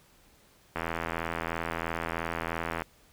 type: click train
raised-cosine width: 0.5 ms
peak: -16 dBFS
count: 172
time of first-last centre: 0.76-2.82 s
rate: 83 Hz
effects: pink hiss -61 dBFS RMS until 3.12 s